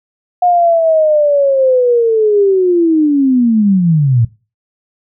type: linear sweep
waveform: sine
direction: down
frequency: 720 to 110 Hz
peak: -7 dBFS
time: 0.42-4.25 s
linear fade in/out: 5 ms
effects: noise-tail reverb RT60 0.3 s tail -19 dB re dry